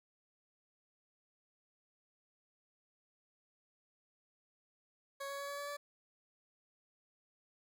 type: tone with pitch steps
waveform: 20% pulse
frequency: 554.4 / 558.9 / 563.4 / 568 / 572.6 / 577.3 Hz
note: C#5 / C#5 / C#5 / C#5 / D5 / D5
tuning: 0 / +14 / +28 / +42 / -44 / -30 cents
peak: -36 dBFS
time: 5.2-5.77 s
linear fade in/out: 10 ms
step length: 95 ms
effects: none